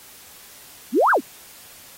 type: exponential two-way sweep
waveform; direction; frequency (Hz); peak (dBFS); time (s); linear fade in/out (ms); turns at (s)
sine; up then down; 200.1 to 1661.2 to 200.1; -13; 0.92-1.21; 50; 1.11
effects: white hiss -45 dBFS RMS until 1.97 s + AAC 48 kbps